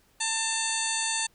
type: harmonic tone with a mistuned harmonic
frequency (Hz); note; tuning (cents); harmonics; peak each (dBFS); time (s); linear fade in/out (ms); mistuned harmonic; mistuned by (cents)
894; A5; +27; 1 / 2 / 3 / 4 / 5 / 7 / 8 / 9 / 10; -35 / -35 / -35 / -35 / -35 / -35 / -35 / -35 / -35; 0.2-1.27; 10; 8; -18
effects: pink hiss -64 dBFS RMS until 1.34 s